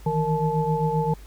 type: tone cluster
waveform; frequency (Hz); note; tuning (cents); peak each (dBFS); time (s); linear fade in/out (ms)
sine; 154.2 / 161.8 / 461.7 / 868; D#3 / E3 / A#4 / A5; -15 / -32 / -17 / -24; -26; 0.06-1.14; 5
effects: added 50 Hz sine -41 dBFS peak until 1.26 s + pink hiss -52 dBFS RMS until 1.26 s